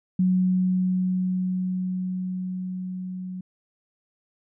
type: tone with level ramp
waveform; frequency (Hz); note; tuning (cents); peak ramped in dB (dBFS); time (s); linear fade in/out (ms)
sine; 184.2; F#3; -7; -17 to -31; 0.19-3.41; 5
effects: none